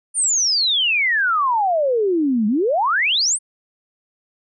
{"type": "exponential two-way sweep", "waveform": "sine", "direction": "down then up", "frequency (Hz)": [9397, 202.8, 9397], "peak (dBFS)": -15, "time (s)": [0.14, 3.39], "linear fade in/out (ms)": 50, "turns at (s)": 2.47, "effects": []}